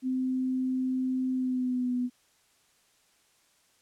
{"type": "tone with pitch glide", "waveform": "sine", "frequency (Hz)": [258, 247.8], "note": ["C4", "B3"], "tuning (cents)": [-24, 6], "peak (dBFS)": -26, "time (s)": [0.02, 2.1], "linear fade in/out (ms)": 50, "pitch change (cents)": -70, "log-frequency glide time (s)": [1.33, 1.93], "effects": ["white hiss -66 dBFS RMS until 3.81 s", "low-pass 10000 Hz 12 dB/octave"]}